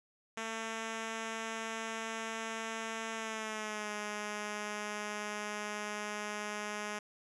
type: tone with pitch glide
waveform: 5% pulse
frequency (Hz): 224.2 to 209.2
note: A3 to G#3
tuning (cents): +33 to +13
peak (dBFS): -26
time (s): 0.37-6.99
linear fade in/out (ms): 5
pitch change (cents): -120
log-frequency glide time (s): 3.15-3.92
effects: resampled to 22050 Hz